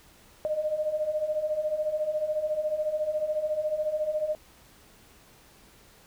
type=beating tone pair; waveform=sine; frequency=602 / 616 Hz; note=D5 / D#5; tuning=+43 / -17 cents; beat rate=14 Hz; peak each=-32 / -27 dBFS; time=0.45-4.35 s; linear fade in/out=0 ms; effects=pink hiss -56 dBFS RMS until 6.06 s